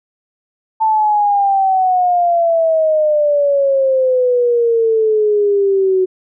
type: exponential sweep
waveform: sine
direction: down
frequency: 887 to 370 Hz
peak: -10 dBFS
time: 0.8-6.06 s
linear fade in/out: 20 ms
effects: none